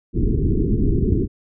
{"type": "low-pass noise", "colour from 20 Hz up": "pink", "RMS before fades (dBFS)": -18, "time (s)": [0.13, 1.28], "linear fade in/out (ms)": 50, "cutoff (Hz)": 420, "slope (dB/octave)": 96, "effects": []}